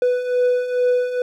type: beating tone pair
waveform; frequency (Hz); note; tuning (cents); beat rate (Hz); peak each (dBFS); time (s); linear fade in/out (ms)
triangle; 493.9 / 496.2; B4 / B4; 0 / +8; 2.3; -21 / -15; 0.02-1.22; 2
effects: none